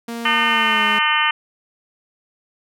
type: tone with pitch glide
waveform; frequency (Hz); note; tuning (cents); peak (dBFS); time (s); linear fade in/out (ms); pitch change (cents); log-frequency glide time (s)
sawtooth; 233.1 to 211.3; A#3 to G#3; 0 to +30; -22; 0.08-0.99; 5; -170; 0.48-0.84
type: harmonic tone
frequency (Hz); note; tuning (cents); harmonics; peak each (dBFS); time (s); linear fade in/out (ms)
303.4; D#4; -44; 3 / 4 / 5 / 6 / 7 / 8 / 9 / 10; -23 / -21 / -26 / -21 / -24 / -26 / -25 / -22; 0.25-1.31; 5
effects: none